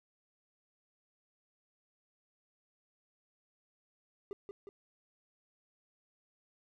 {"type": "tone with echo", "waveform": "triangle", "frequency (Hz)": 400, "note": "G4", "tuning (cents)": 35, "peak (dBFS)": -36, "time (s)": [4.31, 4.33], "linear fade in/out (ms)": 0, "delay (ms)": 180, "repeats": 2, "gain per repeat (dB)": -4, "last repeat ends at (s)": 4.69, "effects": []}